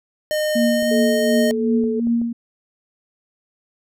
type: tone with pitch glide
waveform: square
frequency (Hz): 611 to 617.4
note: D#5 to D#5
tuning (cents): -32 to -14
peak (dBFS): -19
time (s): 0.31-1.51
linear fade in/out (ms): 0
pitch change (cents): +18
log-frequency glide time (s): 0.73-0.93
type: tone with tremolo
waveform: sine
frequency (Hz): 234.1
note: A#3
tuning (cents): +8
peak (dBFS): -14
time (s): 0.55-2.33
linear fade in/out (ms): 10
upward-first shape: triangle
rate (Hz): 2.7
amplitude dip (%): 65
type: clicks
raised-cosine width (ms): 2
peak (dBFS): -24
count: 4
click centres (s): 0.826 / 1.839 / 2.071 / 2.216
type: tone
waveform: sine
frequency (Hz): 435.3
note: A4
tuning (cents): -19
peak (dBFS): -21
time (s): 0.91-2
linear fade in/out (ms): 5
effects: none